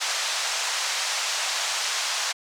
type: band-pass noise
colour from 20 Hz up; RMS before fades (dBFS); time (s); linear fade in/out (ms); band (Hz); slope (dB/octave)
white; -27; 0-2.33; 20; 650 to 6900; 24
effects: none